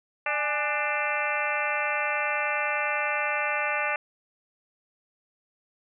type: harmonic tone with a mistuned harmonic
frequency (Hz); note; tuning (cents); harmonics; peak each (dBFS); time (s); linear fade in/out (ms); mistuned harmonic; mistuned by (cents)
296.7; D4; +18; 2 / 3 / 4 / 5 / 6 / 7 / 8 / 9; -33 / -33 / -33 / -33 / -33 / -33 / -33 / -33; 0.26-3.96; 2; 3; -100
effects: none